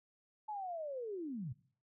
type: linear sweep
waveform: sine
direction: down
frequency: 870 to 110 Hz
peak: -39 dBFS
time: 0.48-1.53 s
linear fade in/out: 10 ms
effects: noise-tail reverb RT60 0.5 s tail -20 dB re dry